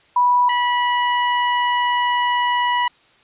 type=tone pair in turn; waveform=sine / sawtooth; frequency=981 / 975.9 Hz; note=B5 / B5; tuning=-12 / -21 cents; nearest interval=unison; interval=9 cents; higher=first; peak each=-12 dBFS; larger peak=neither; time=0.16-0.49 / 0.49-2.88 s; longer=second; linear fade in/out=5 ms; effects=white hiss -54 dBFS RMS until 3.23 s + resampled to 8000 Hz